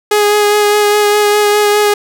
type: tone with vibrato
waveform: sawtooth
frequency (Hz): 415.9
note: G#4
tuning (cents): +2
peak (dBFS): -4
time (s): 0.11-1.94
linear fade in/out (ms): 5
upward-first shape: sine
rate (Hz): 4.9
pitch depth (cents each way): 15
effects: none